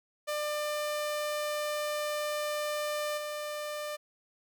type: tone with level steps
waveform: sawtooth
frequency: 597 Hz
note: D5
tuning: 28 cents sharp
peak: -27 / -31 dBFS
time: 0.27-3.97 s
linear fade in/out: 20 ms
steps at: 3.17 s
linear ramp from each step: 10 ms
effects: none